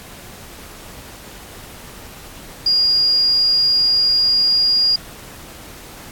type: tone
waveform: sine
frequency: 4841 Hz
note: D#8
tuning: 48 cents flat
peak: -12 dBFS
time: 2.66-4.96 s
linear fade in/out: 5 ms
effects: pink hiss -38 dBFS RMS until 6.11 s + AAC 64 kbps